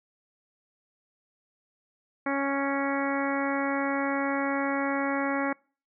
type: harmonic tone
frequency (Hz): 277.2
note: C#4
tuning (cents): 0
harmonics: 1 / 2 / 3 / 4 / 5 / 6 / 7 / 8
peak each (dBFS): -29 / -32 / -34 / -35 / -36 / -37 / -37 / -38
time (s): 2.26-5.53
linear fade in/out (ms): 5
effects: noise-tail reverb RT60 0.4 s tail -26 dB re dry